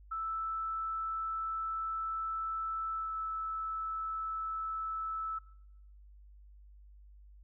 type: tone with pitch glide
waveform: sine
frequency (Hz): 1318.5 to 1310.9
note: E6 to E6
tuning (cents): 0 to -10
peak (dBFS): -34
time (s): 0.11-5.39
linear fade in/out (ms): 10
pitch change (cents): -10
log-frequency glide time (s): 2.91-3.16
effects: noise-tail reverb RT60 0.8 s tail -19 dB re dry + added 50 Hz sine -53 dBFS peak until 7.43 s